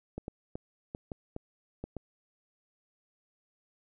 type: clicks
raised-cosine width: 2 ms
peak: -24 dBFS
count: 8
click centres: 0.18 / 0.281 / 0.555 / 0.949 / 1.118 / 1.364 / 1.84 / 1.967 s
effects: none